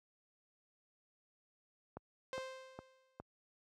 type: click train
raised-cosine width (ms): 1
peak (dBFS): -31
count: 4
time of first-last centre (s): 1.97-3.2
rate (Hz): 2.44
type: tone with exponential decay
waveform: sawtooth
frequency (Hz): 523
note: C5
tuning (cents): -1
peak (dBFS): -35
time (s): 2.33-3.21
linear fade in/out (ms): 0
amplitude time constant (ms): 190
effects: high-pass 60 Hz 12 dB/octave + low-pass 6000 Hz 12 dB/octave